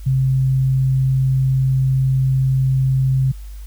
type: tone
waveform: sine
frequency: 132.2 Hz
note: C3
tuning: 18 cents sharp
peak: -13 dBFS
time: 0.06-3.32 s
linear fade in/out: 10 ms
effects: added 50 Hz sine -30 dBFS peak until 3.66 s + white hiss -50 dBFS RMS until 3.66 s